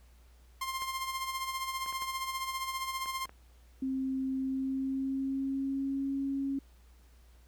sawtooth tone with tremolo, 1056 Hz, C6, 16 cents sharp, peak -28 dBFS, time 0.61-3.26 s, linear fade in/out 5 ms, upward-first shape sine, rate 15 Hz, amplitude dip 55%
clicks, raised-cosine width 0.5 ms, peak -33 dBFS, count 7, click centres 0.821 / 1.862 / 1.926 / 2.022 / 3.059 / 3.254 / 3.294 s
sine tone with pitch glide, 264.4 to 274.2 Hz, C4 to C#4, +18 to -19 cents, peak -30 dBFS, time 3.82-6.59 s, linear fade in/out 5 ms, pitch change +63 cents, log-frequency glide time 4.37-6.14 s
effects added 60 Hz sine -56 dBFS peak until 7.47 s + pink hiss -67 dBFS RMS until 7.47 s

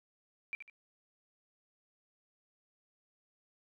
sine tone with echo, 2349 Hz, D7, in tune, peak -35 dBFS, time 0.53-0.55 s, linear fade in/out 0 ms, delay 74 ms, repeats 2, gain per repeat -9 dB, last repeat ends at 0.698 s, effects none

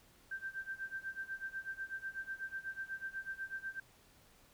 sine tone with tremolo, 1568 Hz, G6, in tune, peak -37 dBFS, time 0.31-3.8 s, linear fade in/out 5 ms, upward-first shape sine, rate 8.1 Hz, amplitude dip 90%, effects pink hiss -65 dBFS RMS until 4.53 s

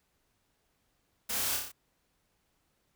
white noise with echo, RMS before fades -34 dBFS, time 1.29-1.57 s, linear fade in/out 10 ms, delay 30 ms, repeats 5, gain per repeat -3 dB, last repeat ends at 1.72 s, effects pink hiss -75 dBFS RMS until 2.95 s

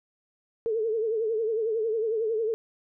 sine tone with vibrato, 444.3 Hz, A4, 17 cents sharp, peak -24 dBFS, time 0.66-2.54 s, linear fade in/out 0 ms, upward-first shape triangle, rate 11 Hz, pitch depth 100 cents each way, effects none

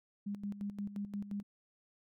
sine tone with tremolo, 202.7 Hz, G#3, 42 cents flat, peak -35 dBFS, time 0.26-1.43 s, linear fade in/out 10 ms, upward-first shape square, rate 5.7 Hz, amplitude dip 70%, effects MP3 96 kbps

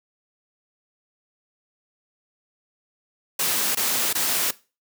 white noise bursts, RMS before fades -23 dBFS, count 3, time 3.39-4.51 s, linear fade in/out 5 ms, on 360 ms, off 20 ms, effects noise-tail reverb RT60 0.3 s tail -19 dB re dry + high-pass 150 Hz 12 dB/octave

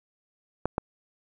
clicks, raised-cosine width 1 ms, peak -11 dBFS, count 2, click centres 0.656 / 0.781 s, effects none

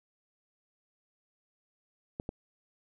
clicks, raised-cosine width 2 ms, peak -22 dBFS, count 2, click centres 2.199 / 2.291 s, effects none

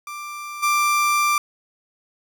30% pulse tone with level steps, 1181 Hz, D6, 9 cents sharp, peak -28 / -14 dBFS, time 0.07-1.38 s, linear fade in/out 2 ms, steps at 0.62 s, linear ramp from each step 20 ms, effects none

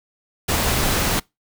pink noise, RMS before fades -20 dBFS, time 0.48-1.2 s, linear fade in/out 10 ms, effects noise-tail reverb RT60 0.2 s tail -24 dB re dry

